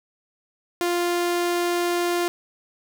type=tone; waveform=sawtooth; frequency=349.2 Hz; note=F4; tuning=in tune; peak=-17 dBFS; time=0.81-2.28 s; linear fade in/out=0 ms; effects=none